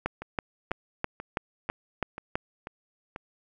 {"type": "two click trains", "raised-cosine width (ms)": 0.5, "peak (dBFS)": [-22, -12], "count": [7, 8], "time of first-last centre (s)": [[0.22, 3.161], [0.06, 2.355]], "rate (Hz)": [2.04, 3.05], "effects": []}